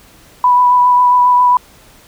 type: tone with vibrato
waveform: sine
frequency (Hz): 987.8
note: B5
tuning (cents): 0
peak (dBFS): -6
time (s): 0.44-1.57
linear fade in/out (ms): 2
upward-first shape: triangle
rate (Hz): 7.4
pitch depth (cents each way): 18
effects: pink hiss -44 dBFS RMS until 2.07 s